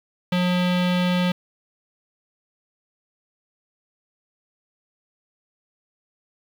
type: tone with low-pass filter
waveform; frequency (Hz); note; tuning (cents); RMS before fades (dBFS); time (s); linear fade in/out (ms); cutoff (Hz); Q
square; 179.5; F3; +48; -21; 0.32-1.32; 5; 3400; 2.6
effects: 7-bit